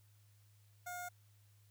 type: tone with notch filter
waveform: 15% pulse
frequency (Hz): 714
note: F5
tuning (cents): +38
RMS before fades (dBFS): -45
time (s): 0.86-1.09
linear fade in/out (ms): 10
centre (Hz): 2800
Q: 0.8
effects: added 103 Hz sine -64 dBFS peak until 1.7 s + white hiss -74 dBFS RMS until 1.7 s